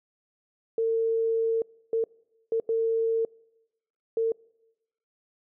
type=tone bursts at uneven times; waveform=sine; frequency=452.7 Hz; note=A4; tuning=49 cents sharp; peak=-22 dBFS; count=5; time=0.78-1.62 / 1.93-2.04 / 2.52-2.6 / 2.69-3.25 / 4.17-4.32 s; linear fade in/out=2 ms; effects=noise-tail reverb RT60 1.0 s tail -26 dB re dry